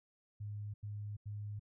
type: tone bursts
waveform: sine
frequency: 103.83 Hz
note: G#2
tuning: in tune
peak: -40 dBFS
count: 3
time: 0.4-1.596 s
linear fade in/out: 10 ms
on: 340 ms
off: 88 ms
effects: none